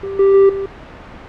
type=tone with level steps; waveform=triangle; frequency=392 Hz; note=G4; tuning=in tune; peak=-20 / -6 / -4 / -17 dBFS; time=0.03-0.66 s; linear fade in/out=5 ms; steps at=0.19 / 0.34 / 0.49 s; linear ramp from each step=5 ms; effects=pink hiss -35 dBFS RMS until 1.28 s + low-pass 2000 Hz 12 dB/octave